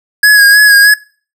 square tone with vibrato, 1661 Hz, G#6, in tune, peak -3 dBFS, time 0.23-0.94 s, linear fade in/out 5 ms, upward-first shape sine, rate 3.2 Hz, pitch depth 37 cents each way, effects noise-tail reverb RT60 0.4 s tail -22 dB re dry

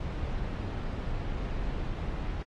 brown noise, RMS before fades -33 dBFS, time 0-2.43 s, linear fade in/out 5 ms, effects low-pass 4000 Hz 12 dB/octave + AAC 32 kbps

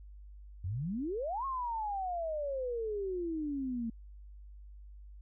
sine exponential two-way sweep, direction up then down, 82.41 to 1100 to 223.5 Hz, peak -33 dBFS, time 0.64-3.9 s, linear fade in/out 5 ms, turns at 1.45 s, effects added 50 Hz sine -48 dBFS peak until 5.21 s

